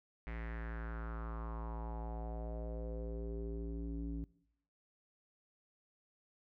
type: tone with low-pass filter sweep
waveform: square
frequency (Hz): 56.6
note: A1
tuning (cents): +50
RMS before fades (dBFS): -42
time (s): 0.27-4.24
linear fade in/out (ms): 0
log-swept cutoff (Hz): 2100 to 260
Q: 4.1
effects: noise-tail reverb RT60 0.8 s tail -22 dB re dry